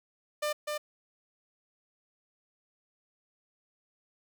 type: tone with echo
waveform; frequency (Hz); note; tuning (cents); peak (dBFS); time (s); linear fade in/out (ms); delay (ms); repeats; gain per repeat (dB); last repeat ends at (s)
sawtooth; 598; D5; +31; -25; 0.42-0.53; 10; 250; 1; -3; 0.78
effects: none